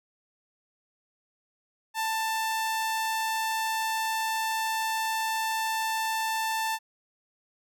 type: tone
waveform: sawtooth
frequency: 887 Hz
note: A5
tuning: 14 cents sharp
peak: -23 dBFS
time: 1.94-6.79 s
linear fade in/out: 50 ms
effects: none